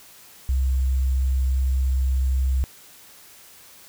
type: tone with sample-and-hold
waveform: sine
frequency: 65.41 Hz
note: C2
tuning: in tune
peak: -18 dBFS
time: 0.49-2.64 s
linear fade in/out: 0 ms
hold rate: 7350 Hz
effects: white hiss -48 dBFS RMS until 3.88 s